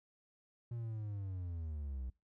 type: linear sweep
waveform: triangle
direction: down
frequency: 120 to 61.1 Hz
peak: -37 dBFS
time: 0.71-2.1 s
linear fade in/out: 5 ms
effects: noise-tail reverb RT60 0.3 s tail -26 dB re dry